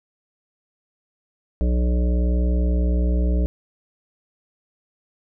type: harmonic tone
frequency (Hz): 60.7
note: B1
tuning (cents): -29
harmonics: 1 / 3 / 5 / 7 / 9 / 10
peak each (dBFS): -17 / -27 / -31 / -34 / -36 / -37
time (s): 1.61-3.46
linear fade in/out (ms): 0
effects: none